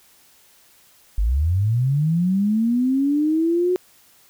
sine linear sweep, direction up, 46.25 to 367.9 Hz, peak -16 dBFS, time 1.18-3.76 s, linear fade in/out 0 ms, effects white hiss -54 dBFS RMS until 4.29 s

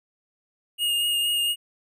square tone with vibrato, 2848 Hz, F7, 33 cents sharp, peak -22 dBFS, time 0.78-1.56 s, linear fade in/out 50 ms, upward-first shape triangle, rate 4.3 Hz, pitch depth 17 cents each way, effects none

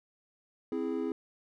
triangle chord, C augmented, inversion none, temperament equal, 261.6 / 329.6 / 415.3 Hz, C4 / E4 / G#4, 0 / 0 / 0 cents, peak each -33 dBFS, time 0.72-1.12 s, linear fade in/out 2 ms, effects none

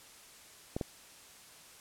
clicks, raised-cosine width 2 ms, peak -20 dBFS, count 2, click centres 0.765 / 0.812 s, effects white hiss -55 dBFS RMS until 1.8 s + low-pass 11000 Hz 12 dB/octave

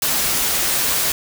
white noise with comb filter, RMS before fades -19 dBFS, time 0.02-1.12 s, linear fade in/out 2 ms, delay 9.9 ms, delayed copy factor -0.5, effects none

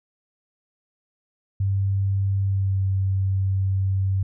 sine tone with pitch glide, 97.9 to 96.16 Hz, G2 to G2, -2 to -33 cents, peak -19 dBFS, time 1.6-4.23 s, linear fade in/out 5 ms, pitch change -31 cents, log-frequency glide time 2.43-2.82 s, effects none

